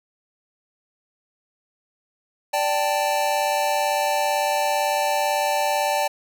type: chord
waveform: square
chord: D suspended fourth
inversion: none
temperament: just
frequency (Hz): 587.3 / 783.1 / 881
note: D5 / G5 / A5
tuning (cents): 0 / -2 / +2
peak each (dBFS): -25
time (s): 2.53-6.08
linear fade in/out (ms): 10
effects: none